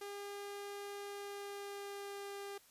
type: tone with pitch glide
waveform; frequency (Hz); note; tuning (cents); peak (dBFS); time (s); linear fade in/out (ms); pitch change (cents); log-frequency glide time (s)
sawtooth; 404 to 400.3; G#4 to G4; -48 to +36; -40; 0.01-2.58; 5; -16; 1.05-2.33
effects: white hiss -65 dBFS RMS until 2.7 s + resampled to 32000 Hz